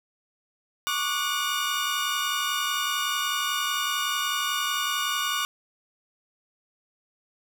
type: tone cluster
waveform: 35% pulse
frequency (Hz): 1115 / 1186 / 1464 / 2883 / 3596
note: C#6 / D6 / F#6 / F#7 / A7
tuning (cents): +10 / +17 / -19 / -46 / +37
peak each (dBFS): -30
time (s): 0.87-5.45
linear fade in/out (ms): 0
effects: none